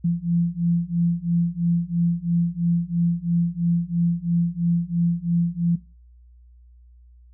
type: beating tone pair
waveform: sine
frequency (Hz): 169.3 / 172.3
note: E3 / F3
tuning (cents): +46 / -23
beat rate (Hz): 3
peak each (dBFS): -23 / -22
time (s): 0.04-5.76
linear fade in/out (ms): 10
effects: noise-tail reverb RT60 0.3 s tail -17 dB re dry + added 60 Hz sine -47 dBFS peak until 7.33 s